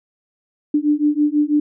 sine beating tone pair, 293.7 / 299.8 Hz, D4 / D4, 0 / +36 cents, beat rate 6.1 Hz, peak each -17 dBFS, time 0.74-1.6 s, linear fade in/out 5 ms, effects none

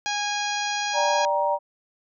harmonic tone, 823 Hz, G#5, 16 cents flat, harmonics 1 / 2 / 3 / 4 / 5 / 6 / 7 / 8, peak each -28 / -31 / -33 / -34 / -35 / -36 / -36 / -37 dBFS, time 0.06-1.25 s, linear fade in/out 0 ms
sine chord, G minor, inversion second, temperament just, 588 / 784 / 940.8 Hz, D5 / G5 / Bb5, +2 / 0 / +16 cents, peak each -24 / -28 / -23 dBFS, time 0.93-1.59 s, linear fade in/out 50 ms
effects none

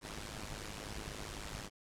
pink noise with amplitude modulation, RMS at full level -41 dBFS, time 0.01-1.7 s, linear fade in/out 50 ms, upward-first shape sine, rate 104 Hz, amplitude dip 80%, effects low-pass 9000 Hz 12 dB/octave

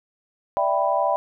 sine chord, E minor seventh, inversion third, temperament equal, 587.3 / 659.3 / 784 / 987.8 Hz, D5 / E5 / G5 / B5, 0 / 0 / 0 / 0 cents, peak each -24 dBFS, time 0.57-1.16 s, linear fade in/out 0 ms, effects none

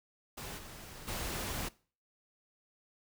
pink noise with level steps, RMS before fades -43 / -49 / -38 dBFS, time 0.37-1.69 s, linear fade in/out 10 ms, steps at 0.57 / 1.07 s, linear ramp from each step 20 ms, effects noise-tail reverb RT60 0.4 s tail -21 dB re dry

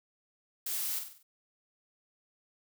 blue noise with echo, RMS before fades -35 dBFS, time 0.66-0.99 s, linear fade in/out 5 ms, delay 48 ms, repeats 5, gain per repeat -6 dB, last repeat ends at 1.23 s, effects none

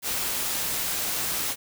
white noise, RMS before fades -28 dBFS, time 0.02-1.56 s, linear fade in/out 50 ms, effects none

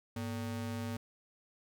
square ring-modulated tone, 169.4 Hz, E3, 48 cents sharp, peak -34 dBFS, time 0.16-0.97 s, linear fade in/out 5 ms, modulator 67.5 Hz, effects none

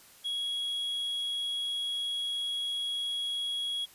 triangle tone, 3321 Hz, G#7, 1 cent flat, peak -29 dBFS, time 0.24-3.86 s, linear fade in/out 20 ms, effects white hiss -56 dBFS RMS until 3.94 s + resampled to 32000 Hz

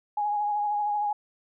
sine tone with vibrato, 830.6 Hz, G#5, in tune, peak -24 dBFS, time 0.17-1.13 s, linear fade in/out 5 ms, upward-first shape triangle, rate 13 Hz, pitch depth 31 cents each way, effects none

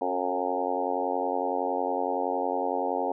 harmonic tone with a mistuned harmonic, 90.8 Hz, F#2, 32 cents flat, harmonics 3 / 4 / 5 / 6 / 7 / 8 / 9 / 10, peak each -35 / -36 / -33 / -33 / -37 / -32 / -32 / -36 dBFS, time 0.01-3.12 s, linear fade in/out 5 ms, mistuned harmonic 5, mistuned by -17 cents, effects none

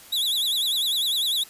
45% pulse tone with vibrato, 3632 Hz, A#7, 46 cents flat, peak -21 dBFS, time 0.12-1.44 s, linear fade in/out 10 ms, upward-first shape sine, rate 10 Hz, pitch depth 160 cents each way, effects white hiss -47 dBFS RMS until 1.49 s + resampled to 32000 Hz

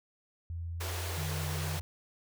sine tone with pitch glide, 84.3 to 86.67 Hz, E2 to F2, +39 to -13 cents, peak -35 dBFS, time 0.5-1.81 s, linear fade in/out 0 ms, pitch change +48 cents, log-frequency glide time 0.73-1.01 s
pink high-pass noise, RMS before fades -40 dBFS, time 0.8-1.8 s, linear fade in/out 10 ms, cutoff 340 Hz, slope 48 dB/octave
sine tone with vibrato, 151.5 Hz, D#3, 46 cents flat, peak -36 dBFS, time 1.17-1.78 s, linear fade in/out 10 ms, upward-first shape sine, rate 5.7 Hz, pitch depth 16 cents each way
effects none

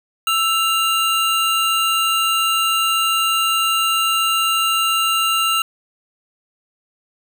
square tone pair together, 1323.6 / 2794 Hz, E6 / F7, +7 / 0 cents, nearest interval octave + minor second, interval 1293 cents, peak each -19 dBFS, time 0.27-5.62 s, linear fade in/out 2 ms, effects 8-bit

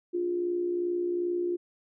sine tone with amplitude modulation, 351.7 Hz, F4, 12 cents sharp, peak -24 dBFS, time 0.13-1.57 s, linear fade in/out 20 ms, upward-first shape sine, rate 62.6 Hz, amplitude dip 50%, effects none

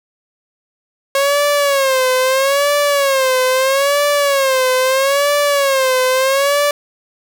sawtooth tone with vibrato, 545 Hz, C#5, 29 cents flat, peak -8 dBFS, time 1.15-6.71 s, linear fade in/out 2 ms, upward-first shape sine, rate 0.77 Hz, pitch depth 110 cents each way, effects none

